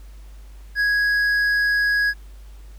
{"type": "tone with hard clipping", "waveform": "sine", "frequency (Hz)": 1661.2, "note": "G#6", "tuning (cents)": 0, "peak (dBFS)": -18, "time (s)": [0.75, 2.14], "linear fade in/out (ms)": 50, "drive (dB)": 5, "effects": ["added 50 Hz sine -38 dBFS peak until 2.78 s", "pink hiss -55 dBFS RMS until 2.78 s"]}